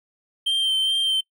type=tone with vibrato; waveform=triangle; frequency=3136 Hz; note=G7; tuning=in tune; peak=-17 dBFS; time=0.46-1.21 s; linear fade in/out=10 ms; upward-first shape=sine; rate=2.4 Hz; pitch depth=19 cents each way; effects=noise-tail reverb RT60 0.1 s tail -23 dB re dry